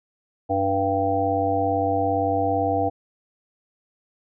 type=harmonic tone; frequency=97.7 Hz; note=G2; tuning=5 cents flat; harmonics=1 / 3 / 5 / 7 / 8; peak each=-29 / -27 / -26 / -24 / -25 dBFS; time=0.49-2.9 s; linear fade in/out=20 ms; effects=none